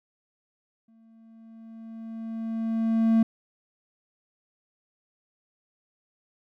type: tone with exponential growth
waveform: triangle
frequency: 225 Hz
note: A3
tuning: 39 cents sharp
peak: -14 dBFS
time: 0.88-3.23 s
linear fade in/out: 5 ms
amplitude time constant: 510 ms
effects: none